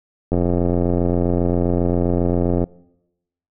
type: click train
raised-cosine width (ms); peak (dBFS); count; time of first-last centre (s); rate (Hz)
2; -6; 204; 0.32-2.64; 87.5
effects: noise-tail reverb RT60 0.9 s tail -23 dB re dry